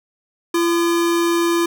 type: tone pair together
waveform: square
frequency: 340 / 1212.7 Hz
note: F4 / D#6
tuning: -46 / -45 cents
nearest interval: octave + minor seventh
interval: 2201 cents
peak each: -16 / -28 dBFS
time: 0.54-1.66 s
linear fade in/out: 5 ms
effects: none